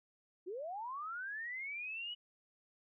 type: linear sweep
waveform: sine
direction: up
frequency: 334.4 to 2960 Hz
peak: -40 dBFS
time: 0.46-2.15 s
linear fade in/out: 20 ms
effects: none